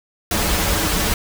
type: noise with comb filter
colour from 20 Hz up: pink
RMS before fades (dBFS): -19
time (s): 0.31-1.14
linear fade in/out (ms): 2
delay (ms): 7.8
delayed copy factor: -0.75
effects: none